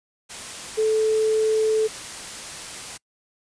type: tone in noise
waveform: sine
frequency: 436.3 Hz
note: A4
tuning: 15 cents flat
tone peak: -17 dBFS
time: 0.77-1.88 s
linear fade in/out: 20 ms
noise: white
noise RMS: -35 dBFS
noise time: 0.29-2.98 s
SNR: +15 dB
effects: noise-tail reverb RT60 0.1 s tail -26 dB re dry + resampled to 22050 Hz